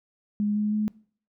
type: tone with pitch steps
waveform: sine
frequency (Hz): 207.7 / 210.1 / 212.6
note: G#3 / G#3 / G#3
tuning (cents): 0 / +20 / +41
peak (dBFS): -22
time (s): 0.4-0.88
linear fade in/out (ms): 0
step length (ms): 160
effects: noise-tail reverb RT60 0.5 s tail -23 dB re dry